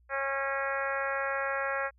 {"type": "harmonic tone", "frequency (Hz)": 273.5, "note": "C#4", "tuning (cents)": -23, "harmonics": [2, 3, 4, 5, 6, 7, 8, 9], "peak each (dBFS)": [-34, -39, -38, -36, -35, -38, -43, -45], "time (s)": [0.09, 1.91], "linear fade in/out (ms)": 50, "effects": ["added 60 Hz sine -60 dBFS peak until 1.98 s"]}